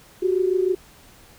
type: tone pair together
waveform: sine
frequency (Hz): 365.5 / 392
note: F#4 / G4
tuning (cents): -21 / 0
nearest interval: minor second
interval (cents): 121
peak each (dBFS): -19 / -23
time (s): 0.22-0.75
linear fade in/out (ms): 10
effects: pink hiss -50 dBFS RMS until 1.38 s